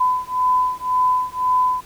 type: beating tone pair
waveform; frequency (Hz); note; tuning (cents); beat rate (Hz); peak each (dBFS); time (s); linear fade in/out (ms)
sine; 1006 / 1007.9; B5 / B5; +32 / +35; 1.9; -19; 0-1.81; 10
effects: pink hiss -45 dBFS RMS until 1.85 s